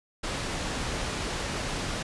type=low-pass noise; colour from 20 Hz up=pink; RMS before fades=-32 dBFS; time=0.23-2.03 s; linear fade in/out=10 ms; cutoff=7300 Hz; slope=12 dB/octave; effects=resampled to 24000 Hz